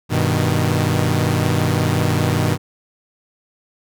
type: chord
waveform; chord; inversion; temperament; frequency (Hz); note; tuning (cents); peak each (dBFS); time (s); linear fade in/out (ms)
sawtooth; G augmented; none; equal; 98 / 123.47 / 155.56; G2 / B2 / D#3; 0 / 0 / 0; -16; 0.09-2.58; 50
effects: none